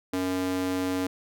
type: tone with high-pass filter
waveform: square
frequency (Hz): 92.5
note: F#2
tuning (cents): 0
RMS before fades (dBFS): -28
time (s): 0.13-1.07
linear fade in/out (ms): 5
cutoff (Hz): 280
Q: 1.9
effects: none